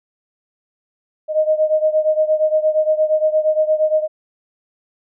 sine beating tone pair, 618 / 626.6 Hz, D#5 / D#5, -12 / +12 cents, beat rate 8.6 Hz, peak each -15 / -18 dBFS, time 1.28-4.08 s, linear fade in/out 50 ms, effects none

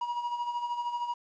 triangle tone with tremolo, 959 Hz, A#5, 49 cents sharp, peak -26 dBFS, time 0.01-1.14 s, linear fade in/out 5 ms, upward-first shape sine, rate 13 Hz, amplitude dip 60%, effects resampled to 16000 Hz + 10-bit

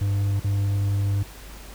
triangle tone with dropouts, 100 Hz, G2, 35 cents sharp, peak -18 dBFS, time 0.01-1.23 s, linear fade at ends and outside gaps 5 ms, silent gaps 0.398-0.443 s, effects added 50 Hz sine -41 dBFS peak until 1.74 s + pink hiss -44 dBFS RMS until 1.74 s

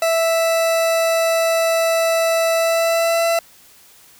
40% pulse tone with pitch glide, 659.3 to 669.7 Hz, E5 to E5, 0 to +27 cents, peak -14 dBFS, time 0.02-3.39 s, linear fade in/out 2 ms, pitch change +27 cents, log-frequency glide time 2.56-3.26 s, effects white hiss -48 dBFS RMS until 4.19 s

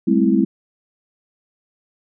sine chord, A minor seventh, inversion third, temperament equal with one note detuned, 196 / 214.7 / 261.6 / 329.6 Hz, G3 / A3 / C4 / E4, 0 / -42 / 0 / 0 cents, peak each -18 dBFS, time 0.07-0.45 s, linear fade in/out 10 ms, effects none

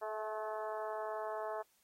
harmonic tone with a mistuned harmonic, 215.5 Hz, A3, 36 cents flat, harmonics 2 / 3 / 4 / 5 / 6 / 7 / 8, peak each -44 / -41 / -44 / -46 / -50 / -55 / -55 dBFS, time 0.01-1.63 s, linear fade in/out 20 ms, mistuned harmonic 3, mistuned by +15 cents, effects white hiss -73 dBFS RMS until 1.83 s + AAC 48 kbps

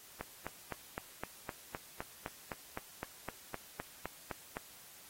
click train, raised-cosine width 0.5 ms, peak -24 dBFS, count 18, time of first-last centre 0.21-4.569 s, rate 3.9 Hz, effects white hiss -56 dBFS RMS until 5.09 s + AAC 48 kbps

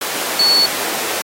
sine tone in noise, 4426 Hz, C#8, 3 cents flat, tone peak -10 dBFS, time 0.39-0.66 s, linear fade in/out 5 ms, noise pink, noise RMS -20 dBFS, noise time 0.01-1.22 s, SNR +7 dB, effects high-pass 400 Hz 12 dB/octave + AAC 48 kbps

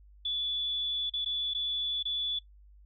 sine tone with dropouts, 3448 Hz, A7, 36 cents flat, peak -29 dBFS, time 0.25-2.39 s, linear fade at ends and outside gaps 5 ms, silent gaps 1.098-1.136 / 1.248-1.259 / 1.537-1.547 / 2.028-2.053 s, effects noise-tail reverb RT60 0.1 s tail -17 dB re dry + added 50 Hz sine -53 dBFS peak until 2.85 s

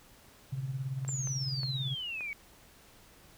sine tone with tremolo, 133.2 Hz, C3, 31 cents sharp, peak -30 dBFS, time 0.52-1.95 s, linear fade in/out 10 ms, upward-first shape sine, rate 18 Hz, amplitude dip 65%
clicks, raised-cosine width 0.5 ms, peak -31 dBFS, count 5, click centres 1.049 / 1.09 / 1.273 / 1.633 / 2.208 s
sine exponential sweep, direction down, 7450 to 2217 Hz, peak -35 dBFS, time 1.08-2.33 s, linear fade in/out 0 ms
effects pink hiss -58 dBFS RMS until 3.37 s

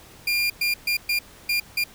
30% pulse tone bursts at uneven times, 2400 Hz, D7, 37 cents sharp, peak -18 dBFS, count 6, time 0.27-0.5 / 0.61-0.74 / 0.87-0.97 / 1.09-1.19 / 1.49-1.6 / 1.77-1.84 s, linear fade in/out 5 ms, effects pink hiss -48 dBFS RMS until 1.94 s

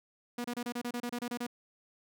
sawtooth tone bursts, 241.5 Hz, B3, 39 cents flat, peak -30 dBFS, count 12, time 0.38-1.467 s, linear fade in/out 5 ms, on 64 ms, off 29 ms, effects none

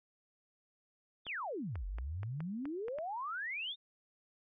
sine exponential two-way sweep, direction down then up, 3729 to 43.62 to 3729 Hz, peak -37 dBFS, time 1.25-3.76 s, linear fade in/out 50 ms, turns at 1.86 s
clicks, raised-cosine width 0.5 ms, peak -32 dBFS, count 8, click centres 1.267 / 1.756 / 1.985 / 2.232 / 2.405 / 2.655 / 2.883 / 2.986 s
effects none

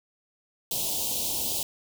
white band-stop noise, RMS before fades -29 dBFS, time 0.71-1.63 s, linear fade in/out 2 ms, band 920 to 2800 Hz, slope 48 dB/octave, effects none

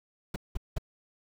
brown noise bursts, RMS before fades -29 dBFS, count 3, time 0.34-0.783 s, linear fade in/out 5 ms, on 21 ms, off 190 ms, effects none

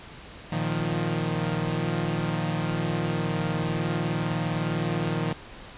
sawtooth chord, Bb suspended fourth, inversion none, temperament equal with one note detuned, 116.54 / 155.56 / 175.32 Hz, Bb2 / Eb3 / F3, 0 / 0 / +7 cents, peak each -28 / -24 / -26 dBFS, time 0.52-5.33 s, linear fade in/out 5 ms, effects pink hiss -44 dBFS RMS until 5.77 s + resampled to 8000 Hz

